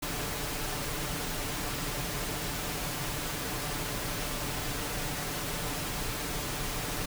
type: noise with comb filter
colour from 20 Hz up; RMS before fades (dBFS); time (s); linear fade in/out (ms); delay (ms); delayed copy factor
pink; -34; 0.02-7.06; 10; 6.8; +0.5
effects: none